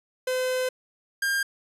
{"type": "tone pair in turn", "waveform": "45% pulse", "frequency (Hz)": [511, 1604.6], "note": ["C5", "G6"], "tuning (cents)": [-41, 40], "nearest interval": "octave + minor sixth", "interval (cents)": 1981, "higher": "second", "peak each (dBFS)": [-24, -23], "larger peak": "second", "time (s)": [[0.27, 0.69], [1.22, 1.43]], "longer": "first", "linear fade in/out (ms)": 5, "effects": ["resampled to 32000 Hz"]}